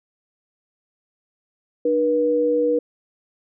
sine tone pair together, 301.2 / 482.7 Hz, D4 / B4, +44 / -40 cents, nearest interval minor sixth, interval 816 cents, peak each -23 / -17 dBFS, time 1.85-2.79 s, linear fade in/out 5 ms, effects none

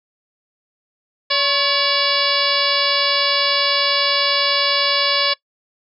harmonic tone with a mistuned harmonic, 570 Hz, C#5, 48 cents sharp, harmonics 1 / 2 / 3 / 4 / 5 / 6 / 7 / 8 / 9, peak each -24 / -24 / -24 / -24 / -24 / -24 / -24 / -24 / -24 dBFS, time 1.3-5.34 s, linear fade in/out 10 ms, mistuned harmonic 2, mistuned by -68 cents, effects noise-tail reverb RT60 0.1 s tail -21 dB re dry

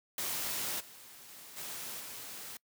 white noise with level steps, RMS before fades -36 / -53 / -51 / -42 / -45 dBFS, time 0.18-2.57 s, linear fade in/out 2 ms, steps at 0.79 / 1.28 / 1.56 / 1.99 s, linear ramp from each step 20 ms, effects noise-tail reverb RT60 0.1 s tail -25 dB re dry + high-pass 100 Hz 12 dB/octave

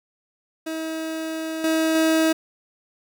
30% pulse tone with level steps, 320.2 Hz, D#4, 50 cents sharp, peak -24 / -16 / -14 dBFS, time 0.66-2.33 s, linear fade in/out 10 ms, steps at 1.64 / 1.95 s, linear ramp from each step 2 ms, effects none

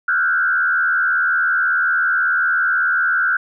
sine tone with frequency modulation, 1480 Hz, F#6, in tune, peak -14 dBFS, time 0.08-3.37 s, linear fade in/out 5 ms, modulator 78.2 Hz, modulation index 1.3, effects none

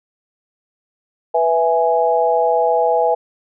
sine chord, E major, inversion second, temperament equal, 493.9 / 659.3 / 830.6 Hz, B4 / E5 / G#5, 0 / 0 / 0 cents, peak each -17 dBFS, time 1.34-3.15 s, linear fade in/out 10 ms, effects none

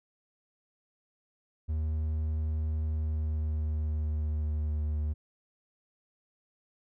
triangle tone with pitch glide, 77.78 to 75.48 Hz, D#2 to D2, 0 to +48 cents, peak -26 dBFS, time 1.68-5.14 s, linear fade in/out 20 ms, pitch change -52 cents, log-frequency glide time 2.87-4.98 s, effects none

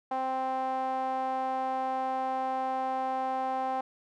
sawtooth tone with band-pass filter, 261.6 Hz, C4, in tune, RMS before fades -31 dBFS, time 0.11-3.81 s, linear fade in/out 5 ms, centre 820 Hz, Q 4.2, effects none

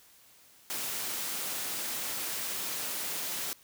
white high-pass noise, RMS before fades -35 dBFS, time 0.7-3.53 s, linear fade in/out 0 ms, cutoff 140 Hz, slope 12 dB/octave, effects white hiss -59 dBFS RMS until 3.63 s

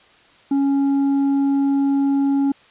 triangle tone with tanh clipping, 277.2 Hz, C#4, in tune, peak -16 dBFS, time 0.51-2.52 s, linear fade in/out 5 ms, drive 9 dB, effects white hiss -51 dBFS RMS until 2.7 s + resampled to 8000 Hz

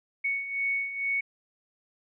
sine beating tone pair, 2220 / 2222.2 Hz, C#7 / C#7, +2 / +4 cents, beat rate 2.2 Hz, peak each -34 / -28 dBFS, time 0.24-1.21 s, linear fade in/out 10 ms, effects none

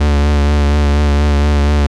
45% pulse tone with vibrato, 72.7 Hz, D2, 17 cents flat, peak -9 dBFS, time 0-1.87 s, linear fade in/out 10 ms, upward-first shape triangle, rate 4.2 Hz, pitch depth 35 cents each way, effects low-pass 6000 Hz 12 dB/octave

